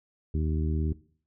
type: harmonic tone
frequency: 77.78 Hz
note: D#2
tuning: in tune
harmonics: 1 / 2 / 3 / 4 / 5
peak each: -26 / -32 / -36 / -38 / -40 dBFS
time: 0.34-0.93 s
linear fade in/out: 5 ms
effects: noise-tail reverb RT60 0.5 s tail -19 dB re dry